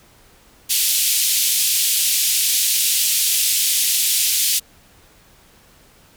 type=band-pass noise; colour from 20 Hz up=white; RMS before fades=-18 dBFS; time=0.69-4.6 s; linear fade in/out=20 ms; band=2700 to 14000 Hz; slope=24 dB/octave; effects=pink hiss -51 dBFS RMS until 6.16 s